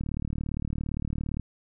click train, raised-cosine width 5 ms, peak -19 dBFS, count 53, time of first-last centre 0.01-1.397 s, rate 37.5 Hz, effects none

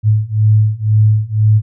sine beating tone pair, 106.4 / 108.4 Hz, G#2 / A2, +42 / -25 cents, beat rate 2 Hz, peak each -12 / -11 dBFS, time 0.03-1.62 s, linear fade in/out 50 ms, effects none

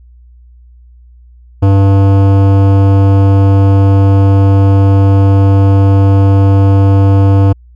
sine tone with hard clipping, 98 Hz, G2, in tune, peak -6 dBFS, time 1.62-7.53 s, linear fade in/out 10 ms, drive 16 dB, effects added 60 Hz sine -36 dBFS peak until 7.75 s

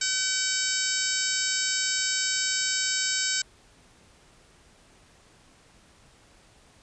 harmonic tone, 762 Hz, G5, 49 cents flat, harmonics 2 / 3 / 4 / 5 / 6 / 7 / 8 / 9 / 10, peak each -32 / -36 / -36 / -35 / -33 / -32 / -35 / -36 / -30 dBFS, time 0.01-3.42 s, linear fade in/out 5 ms, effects pink hiss -57 dBFS RMS until 6.82 s + resampled to 22050 Hz

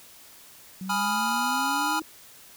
sine exponential sweep, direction up, 185 to 319.3 Hz, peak -32 dBFS, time 0.81-2.02 s, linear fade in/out 2 ms
square chord, F half-diminished seventh, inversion first, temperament equal, 830.6 / 987.8 / 1244.5 / 1396.9 Hz, Ab5 / Cb6 / Eb6 / F6, 0 / 0 / 0 / 0 cents, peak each -30 / -30 / -33 / -30 dBFS, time 0.89-2 s, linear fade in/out 10 ms
effects white hiss -50 dBFS RMS until 2.56 s

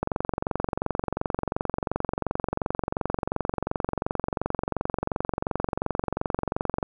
click train, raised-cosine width 1 ms, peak -11 dBFS, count 156, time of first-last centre 0.03-6.828 s, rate 22.8 Hz, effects none

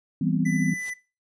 sine chord, C major seventh, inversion first, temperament equal, 164.81 / 196 / 246.9 / 261.6 Hz, E3 / G3 / B3 / C4, 0 / 0 / 0 / 0 cents, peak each -25 / -27 / -27 / -28 dBFS, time 0.21-0.74 s, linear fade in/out 5 ms
square tone, 1996 Hz, B6, 18 cents sharp, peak -31 dBFS, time 0.45-0.94 s, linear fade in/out 10 ms
white noise with exponential growth, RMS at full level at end -40 dBFS, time 0.65-0.9 s, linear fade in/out 5 ms, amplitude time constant 53 ms
effects noise-tail reverb RT60 0.3 s tail -18 dB re dry + resampled to 22050 Hz

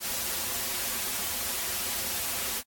white noise with comb filter, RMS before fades -31 dBFS, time 0-2.63 s, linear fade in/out 50 ms, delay 6.6 ms, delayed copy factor -0.85, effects AAC 64 kbps

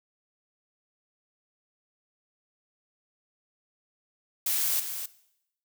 blue noise with echo, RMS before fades -27 dBFS, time 4.46-4.8 s, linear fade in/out 5 ms, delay 260 ms, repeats 1, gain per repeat -8 dB, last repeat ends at 5.06 s, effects noise-tail reverb RT60 0.8 s tail -18 dB re dry

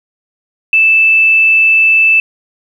sine tone, 2637 Hz, E7, in tune, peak -5 dBFS, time 0.73-2.2 s, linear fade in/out 2 ms, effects 7-bit

